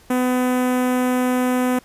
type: tone with notch filter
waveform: sawtooth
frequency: 251.5 Hz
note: B3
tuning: 32 cents sharp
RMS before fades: -19 dBFS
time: 0.1-1.79 s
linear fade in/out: 5 ms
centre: 4400 Hz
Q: 0.63
effects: pink hiss -51 dBFS RMS until 1.84 s + resampled to 32000 Hz